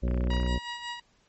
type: harmonic tone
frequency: 61.1 Hz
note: B1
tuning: 18 cents flat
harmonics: 1 / 2 / 3 / 4 / 5 / 6 / 7 / 8 / 9 / 10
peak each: -25 / -36 / -34 / -36 / -44 / -41 / -47 / -48 / -41 / -51 dBFS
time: 0.02-0.59 s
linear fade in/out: 20 ms
type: click train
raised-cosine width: 0.5 ms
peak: -27 dBFS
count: 13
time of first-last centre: 0.08-0.465 s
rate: 31.2 Hz
type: tone with tremolo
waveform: 15% pulse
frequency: 957 Hz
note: A#5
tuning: 45 cents sharp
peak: -26 dBFS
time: 0.3-1 s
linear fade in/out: 5 ms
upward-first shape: sine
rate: 5.5 Hz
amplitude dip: 55%
effects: pink hiss -66 dBFS RMS until 1.28 s + MP3 32 kbps